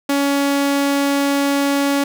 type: tone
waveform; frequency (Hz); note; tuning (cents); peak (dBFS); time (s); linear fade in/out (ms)
sawtooth; 280.8; C#4; +22; -11; 0.09-2.04; 5
effects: none